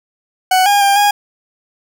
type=tone with pitch steps; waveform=40% pulse; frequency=745 / 813 / 798 / 821 Hz; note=F#5 / G#5 / G5 / G#5; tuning=+12 / -37 / +31 / -20 cents; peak=-8 dBFS; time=0.51-1.11 s; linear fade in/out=5 ms; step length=150 ms; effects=none